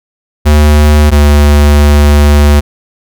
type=tone pair in turn; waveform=square; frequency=74.8 / 73.18 Hz; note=D2 / D2; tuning=+32 / -6 cents; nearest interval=unison; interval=38 cents; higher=first; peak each=-3 dBFS; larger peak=neither; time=0.45-1.11 / 1.11-2.61 s; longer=second; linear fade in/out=20 ms; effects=none